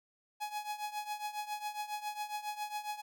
45% pulse tone with tremolo, 840 Hz, G#5, 19 cents sharp, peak -34 dBFS, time 0.4-3.02 s, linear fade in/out 20 ms, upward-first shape triangle, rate 7.3 Hz, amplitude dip 85%, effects none

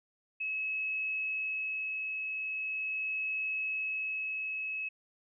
sine tone with tremolo, 2577 Hz, E7, 40 cents flat, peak -31 dBFS, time 0.4-4.89 s, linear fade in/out 10 ms, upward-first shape sine, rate 0.41 Hz, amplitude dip 25%, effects none

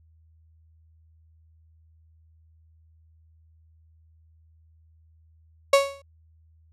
35% pulse tone with exponential decay, 554.4 Hz, C#5, in tune, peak -10 dBFS, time 5.73-6.02 s, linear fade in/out 5 ms, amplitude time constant 62 ms, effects added 80 Hz sine -55 dBFS peak until 6.72 s + low-pass 9000 Hz 12 dB/octave

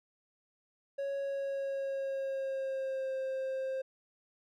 triangle tone with pitch glide, 554.4 to 528.8 Hz, C#5 to C5, 0 to +18 cents, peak -31 dBFS, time 0.98-3.82 s, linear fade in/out 10 ms, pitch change -82 cents, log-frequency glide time 1.18-3.15 s, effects none

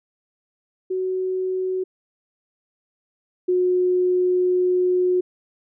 sine tone pair in turn, 372.8 / 363.2 Hz, F#4 / F#4, +13 / -32 cents, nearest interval unison, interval 45 cents, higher first, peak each -21 / -16 dBFS, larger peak second, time 0.9-1.84 / 3.48-5.21 s, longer second, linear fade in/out 10 ms, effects none

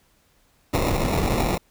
pink noise with sample-and-hold, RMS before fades -22 dBFS, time 0.73-1.58 s, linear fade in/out 10 ms, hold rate 1575 Hz, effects pink hiss -62 dBFS RMS until 1.7 s

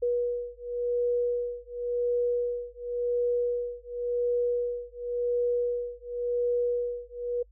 sine beating tone pair, 483.6 / 484.52 Hz, B4 / B4, -36 / -33 cents, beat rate 0.92 Hz, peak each -29 dBFS, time 0.02-7.43 s, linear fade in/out 10 ms, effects noise-tail reverb RT60 0.1 s tail -26 dB re dry + added 50 Hz sine -54 dBFS peak until 7.51 s

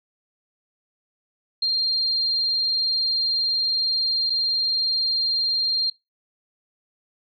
sine tone with dropouts, 4193 Hz, C8, 3 cents sharp, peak -19 dBFS, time 1.62-5.9 s, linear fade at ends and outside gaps 5 ms, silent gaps 4.298-4.302 s, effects noise-tail reverb RT60 0.2 s tail -19 dB re dry

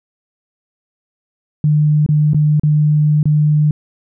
sine tone with dropouts, 150.6 Hz, D3, 44 cents sharp, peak -9 dBFS, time 1.64-3.71 s, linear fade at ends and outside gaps 2 ms, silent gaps 2.063-2.089 / 2.334-2.345 / 2.597-2.634 / 3.23-3.255 s, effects none

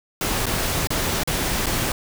pink noise with dropouts, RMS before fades -23 dBFS, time 0.21-1.92 s, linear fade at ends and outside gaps 2 ms, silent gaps 0.458-0.465 / 0.872-0.904 / 1.235-1.274 / 1.66-1.666 s, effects none

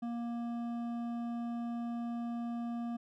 triangle tone with hard clipping, 235.7 Hz, A#3, 19 cents sharp, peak -37 dBFS, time 0.02-2.97 s, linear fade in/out 10 ms, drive 13 dB, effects none

